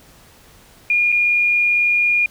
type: tone with dropouts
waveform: sine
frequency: 2426 Hz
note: D#7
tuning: 44 cents flat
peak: -13 dBFS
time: 0.9-2.26 s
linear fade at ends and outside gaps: 2 ms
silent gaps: 1.12-1.124 s
effects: pink hiss -48 dBFS RMS until 2.3 s